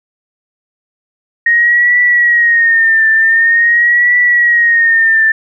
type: tone with vibrato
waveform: sine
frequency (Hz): 1864.7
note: A#6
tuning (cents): 0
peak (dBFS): -6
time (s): 1.46-5.32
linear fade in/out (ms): 5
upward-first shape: triangle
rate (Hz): 0.46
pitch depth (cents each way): 88
effects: none